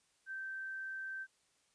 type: tone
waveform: sine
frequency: 1556 Hz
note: G6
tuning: 13 cents flat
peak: -40 dBFS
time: 0.26-1.27 s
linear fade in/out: 50 ms
effects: white hiss -74 dBFS RMS until 1.74 s + resampled to 22050 Hz